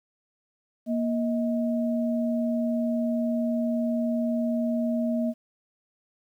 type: tone pair together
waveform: sine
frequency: 235.9 / 633.1 Hz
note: A#3 / D#5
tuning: +21 / +30 cents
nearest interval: octave + perfect fourth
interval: 1709 cents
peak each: -24 / -30 dBFS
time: 0.86-5.34 s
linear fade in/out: 50 ms
effects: 10-bit